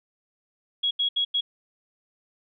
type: tone bursts at uneven times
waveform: sine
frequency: 3322 Hz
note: G#7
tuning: in tune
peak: -21 dBFS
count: 4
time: 0.83-0.91 / 0.99-1.09 / 1.16-1.25 / 1.34-1.41 s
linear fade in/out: 10 ms
effects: none